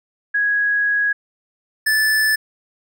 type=tone pair in turn; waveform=sine / square; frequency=1661.2 / 1746.6 Hz; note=G#6 / A6; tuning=0 / -13 cents; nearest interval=minor second; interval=87 cents; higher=second; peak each=-15 dBFS; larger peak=neither; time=0.34-1.13 / 1.86-2.36 s; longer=first; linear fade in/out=10 ms; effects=none